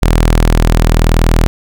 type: tone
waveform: sawtooth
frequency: 40.54 Hz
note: E1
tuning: 28 cents flat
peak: -3 dBFS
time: 0.02-1.47 s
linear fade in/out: 0 ms
effects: none